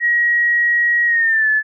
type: tone with pitch glide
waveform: sine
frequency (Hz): 1900 to 1732.3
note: A#6 to A6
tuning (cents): +33 to -27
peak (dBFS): -12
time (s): 0-1.63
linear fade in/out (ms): 50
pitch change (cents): -160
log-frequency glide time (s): 1.06-1.49
effects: none